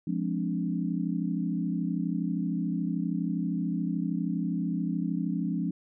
sine chord, D half-diminished seventh, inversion first, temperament equal, 174.61 / 207.7 / 261.6 / 293.7 Hz, F3 / Ab3 / C4 / D4, 0 / 0 / 0 / 0 cents, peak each -30 / -33 / -34 / -34 dBFS, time 0.07-5.71 s, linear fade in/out 5 ms, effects none

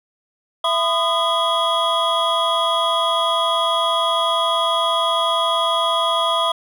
triangle tone cluster, 666 / 1011 / 1231 / 3321 Hz, E5 / B5 / D#6 / G#7, +18 / +40 / -19 / -1 cents, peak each -20 dBFS, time 0.64-6.52 s, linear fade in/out 5 ms, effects none

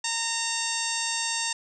harmonic tone with a mistuned harmonic, 918 Hz, A#5, 27 cents flat, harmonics 1 / 2 / 3 / 4 / 5 / 6 / 7 / 8 / 9, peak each -35 / -35 / -35 / -35 / -35 / -35 / -35 / -35 / -35 dBFS, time 0.04-1.53 s, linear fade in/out 5 ms, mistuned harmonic 7, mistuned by -39 cents, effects none

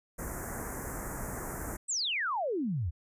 pink band-stop noise, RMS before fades -38 dBFS, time 0.18-1.77 s, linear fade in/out 10 ms, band 1900 to 6600 Hz, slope 48 dB/octave
sine exponential sweep, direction down, 8360 to 73.42 Hz, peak -29 dBFS, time 1.88-2.91 s, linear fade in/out 20 ms
effects resampled to 32000 Hz

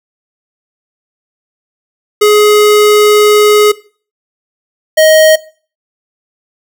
square tone pair in turn, 419.7 / 627.5 Hz, G#4 / D#5, +18 / +15 cents, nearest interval perfect fifth, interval 697 cents, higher second, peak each -4 dBFS, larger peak neither, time 2.21-3.72 / 4.97-5.36 s, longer first, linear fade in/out 10 ms, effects noise-tail reverb RT60 0.4 s tail -19 dB re dry

